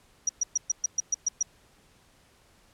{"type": "tone bursts", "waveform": "sine", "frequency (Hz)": 5780, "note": "F#8", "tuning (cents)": -41, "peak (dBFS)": -21, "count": 9, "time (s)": [0.27, 1.428], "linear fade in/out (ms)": 5, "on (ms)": 22, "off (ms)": 120, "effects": ["pink hiss -61 dBFS RMS until 2.73 s", "low-pass 11000 Hz 12 dB/octave"]}